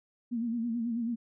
sine tone with vibrato, 233.1 Hz, A#3, in tune, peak -29 dBFS, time 0.31-1.16 s, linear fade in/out 20 ms, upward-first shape sine, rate 9.2 Hz, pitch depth 70 cents each way, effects none

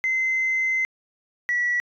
sine tone pair in turn, 2063 / 1942.2 Hz, C7 / B6, -25 / -29 cents, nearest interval minor second, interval 104 cents, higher first, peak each -19 dBFS, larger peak neither, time 0.04-0.85 / 1.49-1.8 s, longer first, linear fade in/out 0 ms, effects tanh soft clip ceiling -16 dBFS

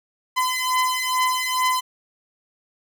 sawtooth beating tone pair, 1017 / 1019.3 Hz, C6 / C6, -50 / -46 cents, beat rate 2.3 Hz, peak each -19 dBFS, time 0.36-1.81 s, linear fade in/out 20 ms, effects none

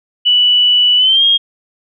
sine tone with pitch glide, 2960 to 3247 Hz, F#7 to G#7, 0 to -40 cents, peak -7 dBFS, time 0.25-1.38 s, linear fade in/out 20 ms, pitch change +160 cents, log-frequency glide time 0.97-1.24 s, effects none

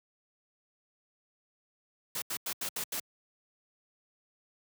white noise bursts at uneven times, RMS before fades -35 dBFS, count 6, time 2.15-2.22 / 2.3-2.37 / 2.46-2.53 / 2.61-2.69 / 2.76-2.84 / 2.92-3 s, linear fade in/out 5 ms, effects high-pass 100 Hz 12 dB/octave

